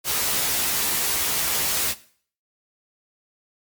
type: noise with comb filter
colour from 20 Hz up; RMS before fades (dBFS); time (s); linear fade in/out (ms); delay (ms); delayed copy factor
white; -23; 0.04-1.95; 50; 14; +0.7
effects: noise-tail reverb RT60 0.5 s tail -17 dB re dry + MP3 96 kbps